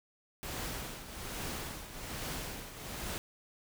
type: noise with tremolo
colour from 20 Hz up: pink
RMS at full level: -38 dBFS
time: 0.43-3.18 s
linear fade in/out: 0 ms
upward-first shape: triangle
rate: 1.2 Hz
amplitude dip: 70%
effects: none